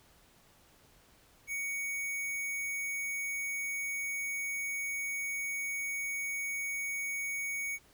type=tone with sample-and-hold; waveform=sine; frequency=2240 Hz; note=C#7; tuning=18 cents sharp; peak=-33 dBFS; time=1.47-7.79 s; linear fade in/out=50 ms; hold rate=8820 Hz; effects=pink hiss -63 dBFS RMS until 7.93 s